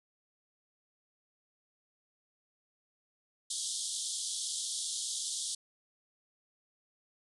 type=band-pass noise; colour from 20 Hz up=white; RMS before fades=-37 dBFS; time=3.5-5.55 s; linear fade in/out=5 ms; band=3200 to 10000 Hz; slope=96 dB/octave; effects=none